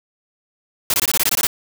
white noise bursts, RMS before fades -17 dBFS, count 10, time 0.9-1.47 s, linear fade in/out 2 ms, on 39 ms, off 20 ms, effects none

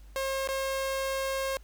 sawtooth tone with dropouts, 537 Hz, C5, 45 cents sharp, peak -25 dBFS, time 0.16-1.57 s, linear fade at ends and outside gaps 0 ms, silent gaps 0.474-0.488 s, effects added 50 Hz sine -47 dBFS peak until 1.63 s + pink hiss -63 dBFS RMS until 1.63 s

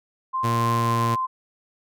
sine tone with pitch glide, 1046.5 to 1038.7 Hz, C6 to C6, 0 to -13 cents, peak -22 dBFS, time 0.33-1.27 s, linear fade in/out 20 ms, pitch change -13 cents, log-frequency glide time 0.69-1.06 s
sawtooth tone, 116.54 Hz, A#2, in tune, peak -18 dBFS, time 0.43-1.16 s, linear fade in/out 20 ms
effects none

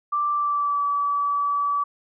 sine tone with pitch glide, 1174.7 to 1148.5 Hz, D6 to D6, 0 to -39 cents, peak -20 dBFS, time 0.12-1.84 s, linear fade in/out 10 ms, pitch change -39 cents, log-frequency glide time 0.32-0.83 s, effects none

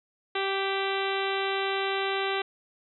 harmonic tone with a mistuned harmonic, 389.7 Hz, G4, 10 cents flat, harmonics 1 / 2 / 3 / 4 / 5 / 6 / 7 / 8 / 9 / 10, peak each -30 / -33 / -35 / -36 / -37 / -38 / -38 / -39 / -40 / -40 dBFS, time 0.35-2.42 s, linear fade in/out 5 ms, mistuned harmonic 5, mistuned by +28 cents, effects none

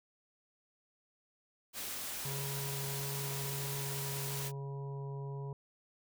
white noise, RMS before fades -41 dBFS, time 1.73-4.52 s, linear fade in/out 50 ms
harmonic tone, 138.59 Hz, C#3, in tune, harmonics 1 / 3 / 4 / 5 / 6 / 7, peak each -39 / -47 / -59 / -59 / -63 / -52 dBFS, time 2.25-5.53 s, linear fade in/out 2 ms
effects none

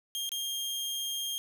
sawtooth tone with dropouts, 3217 Hz, G7, 44 cents sharp, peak -29 dBFS, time 0.15-1.38 s, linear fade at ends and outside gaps 0 ms, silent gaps 0.292-0.318 s, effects none

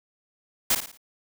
white noise with echo, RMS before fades -21 dBFS, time 0.7-0.75 s, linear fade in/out 5 ms, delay 56 ms, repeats 4, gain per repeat -8 dB, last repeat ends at 0.974 s, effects none

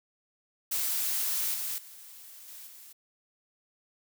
blue noise with level steps, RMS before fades -30 / -34 / -49 / -46 / -50 dBFS, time 0.71-2.93 s, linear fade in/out 10 ms, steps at 1.54 / 1.78 / 2.48 / 2.67 s, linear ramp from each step 2 ms, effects none

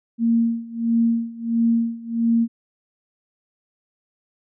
sine tone with tremolo, 230.9 Hz, A#3, 16 cents flat, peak -14 dBFS, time 0.18-2.48 s, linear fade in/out 50 ms, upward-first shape sine, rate 1.5 Hz, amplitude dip 90%, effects none

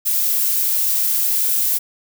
violet noise with high-pass filter sweep, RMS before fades -18 dBFS, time 0.05-1.79 s, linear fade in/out 20 ms, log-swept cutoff 330 to 500 Hz, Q 2.7, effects none

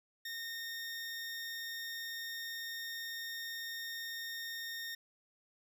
20% pulse tone, 1838 Hz, A#6, 25 cents flat, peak -35 dBFS, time 0.25-4.95 s, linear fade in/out 5 ms, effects none

